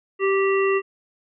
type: harmonic tone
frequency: 390 Hz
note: G4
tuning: 9 cents flat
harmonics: 1 / 3 / 5 / 7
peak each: -18 / -26 / -28 / -29 dBFS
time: 0.19-0.82 s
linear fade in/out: 50 ms
effects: none